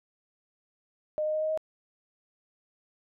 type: tone with pitch steps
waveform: sine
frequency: 612 / 616.3 / 620.5 / 624.9 / 629.2 Hz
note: D#5 / D#5 / D#5 / D#5 / D#5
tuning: -29 / -17 / -5 / +7 / +19 cents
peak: -26 dBFS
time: 1.18-1.575 s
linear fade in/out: 0 ms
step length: 79 ms
effects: none